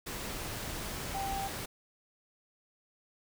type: tone in noise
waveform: sine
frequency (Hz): 784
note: G5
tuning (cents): 0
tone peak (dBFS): -34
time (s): 1.14-1.48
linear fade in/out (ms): 10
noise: pink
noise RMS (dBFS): -39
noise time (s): 0.06-1.66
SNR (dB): +2
effects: none